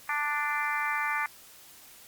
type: harmonic tone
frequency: 294.5 Hz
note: D4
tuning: 5 cents sharp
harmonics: 3 / 4 / 5 / 6 / 7 / 8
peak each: -34 / -33 / -36 / -33 / -34 / -37 dBFS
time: 0.09-1.26 s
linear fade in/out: 2 ms
effects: white hiss -52 dBFS RMS until 2.07 s + Opus 48 kbps